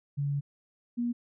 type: tone pair in turn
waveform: sine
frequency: 142.2 / 239.2 Hz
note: C#3 / A#3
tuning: +45 / +45 cents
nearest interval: major sixth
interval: 900 cents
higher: second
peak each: -27 dBFS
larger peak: neither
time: 0.17-0.41 / 0.97-1.13 s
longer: first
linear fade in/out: 20 ms
effects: none